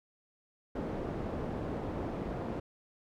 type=low-pass noise; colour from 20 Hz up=white; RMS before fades=-37 dBFS; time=0.75-2.6 s; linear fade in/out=5 ms; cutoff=460 Hz; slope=12 dB/octave; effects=none